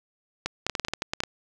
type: clicks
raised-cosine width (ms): 0.2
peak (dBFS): -10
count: 12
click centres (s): 0.46 / 0.666 / 0.697 / 0.752 / 0.797 / 0.849 / 0.884 / 0.936 / 1.021 / 1.135 / 1.204 / 1.236
effects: none